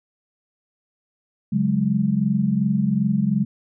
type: chord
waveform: sine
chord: C# suspended fourth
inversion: none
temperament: equal with one note detuned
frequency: 140.44 / 185 / 207.7 Hz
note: C#3 / F#3 / G#3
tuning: +23 / 0 / 0 cents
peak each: -24 / -22 / -20 dBFS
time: 1.52-3.45 s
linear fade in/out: 10 ms
effects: none

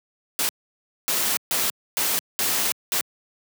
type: noise bursts at uneven times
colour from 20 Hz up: white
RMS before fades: -23 dBFS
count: 6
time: 0.39-0.49 / 1.08-1.37 / 1.51-1.7 / 1.97-2.19 / 2.39-2.72 / 2.92-3.01 s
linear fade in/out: 0 ms
effects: high-pass 150 Hz 12 dB/octave

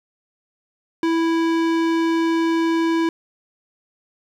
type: tone with low-pass filter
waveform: square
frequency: 329.6 Hz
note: E4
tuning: in tune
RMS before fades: -19 dBFS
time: 1.03-3.09 s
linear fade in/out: 2 ms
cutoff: 4200 Hz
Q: 0.52
effects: 8-bit

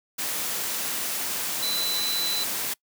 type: tone in noise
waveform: sine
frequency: 4003 Hz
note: B7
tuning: 23 cents sharp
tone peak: -26 dBFS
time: 1.62-2.44 s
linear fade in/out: 10 ms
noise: white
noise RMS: -29 dBFS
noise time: 0.18-2.74 s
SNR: 0 dB
effects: noise-tail reverb RT60 0.1 s tail -24 dB re dry + high-pass 150 Hz 12 dB/octave

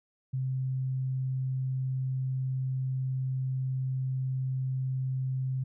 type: tone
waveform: sine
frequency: 130.81 Hz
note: C3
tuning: in tune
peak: -28 dBFS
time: 0.33-5.64 s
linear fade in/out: 10 ms
effects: none

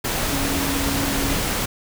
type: tone in noise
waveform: sine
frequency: 277.1 Hz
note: C#4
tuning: 1 cent flat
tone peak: -25 dBFS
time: 0.31-1.35 s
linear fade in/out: 10 ms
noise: pink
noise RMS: -23 dBFS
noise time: 0.04-1.66 s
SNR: -5 dB
effects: none

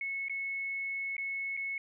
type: tone with dropouts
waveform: sine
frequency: 2196 Hz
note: C#7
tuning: 17 cents flat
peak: -33 dBFS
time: 0.01-1.78 s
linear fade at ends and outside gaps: 2 ms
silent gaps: 0.284-0.296 / 1.167-1.18 / 1.568-1.573 s
effects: none

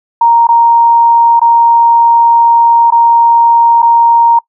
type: tone with dropouts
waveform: sine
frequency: 932.3 Hz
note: A#5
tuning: in tune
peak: -3 dBFS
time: 0.21-4.39 s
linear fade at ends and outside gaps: 5 ms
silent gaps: 0.471-0.488 / 1.396-1.415 / 2.905-2.921 / 3.821-3.827 s
effects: noise-tail reverb RT60 0.1 s tail -24 dB re dry

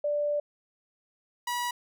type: tone pair in turn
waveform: sine / sawtooth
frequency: 587.3 / 969.8 Hz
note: D5 / B5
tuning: 0 / -32 cents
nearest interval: major sixth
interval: 868 cents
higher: second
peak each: -25 dBFS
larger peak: neither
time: 0.04-0.4 / 1.47-1.71 s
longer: first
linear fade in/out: 5 ms
effects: none

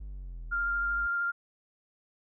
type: linear two-way sweep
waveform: triangle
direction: down then up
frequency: 51.91 to 40.51 to 51.91 Hz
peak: -36 dBFS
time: 0-1.07 s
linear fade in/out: 10 ms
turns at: 0.44 s
type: tone with vibrato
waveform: sine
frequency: 1396.9 Hz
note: F6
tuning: in tune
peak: -27 dBFS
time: 0.51-1.32 s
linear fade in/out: 20 ms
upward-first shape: triangle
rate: 13 Hz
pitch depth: 13 cents each way
effects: none

